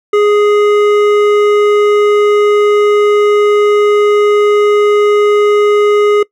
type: tone with hard clipping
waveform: sine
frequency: 415.3 Hz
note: G#4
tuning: in tune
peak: -8 dBFS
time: 0.13-6.23 s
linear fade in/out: 5 ms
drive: 11 dB
effects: noise-tail reverb RT60 0.1 s tail -22 dB re dry